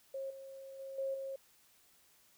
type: tone with level steps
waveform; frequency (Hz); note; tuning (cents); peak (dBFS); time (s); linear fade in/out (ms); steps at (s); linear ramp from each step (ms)
sine; 540; C#5; -45; -38 / -47 / -43 / -34 / -39; 0.14-1.36; 5; 0.3 / 0.79 / 0.98 / 1.14; 5
effects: white hiss -67 dBFS RMS until 2.37 s